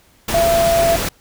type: tone in noise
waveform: sine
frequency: 673 Hz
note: E5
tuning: 36 cents sharp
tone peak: -12 dBFS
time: 0.34-0.96 s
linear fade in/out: 5 ms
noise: pink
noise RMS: -21 dBFS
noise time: 0.28-1.09 s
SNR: +6 dB
effects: pink hiss -53 dBFS RMS until 1.2 s